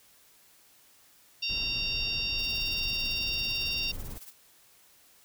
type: harmonic tone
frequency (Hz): 923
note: A#5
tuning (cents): -17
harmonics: 3 / 4 / 5 / 6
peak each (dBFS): -32 / -36 / -36 / -35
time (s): 1.42-3.92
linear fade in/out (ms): 10
type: noise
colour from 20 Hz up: brown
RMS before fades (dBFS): -40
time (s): 1.49-4.18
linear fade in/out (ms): 5
type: noise with tremolo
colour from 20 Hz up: blue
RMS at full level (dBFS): -44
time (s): 2.38-4.33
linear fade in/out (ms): 20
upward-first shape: triangle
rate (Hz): 18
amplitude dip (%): 85
effects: white hiss -60 dBFS RMS until 5.24 s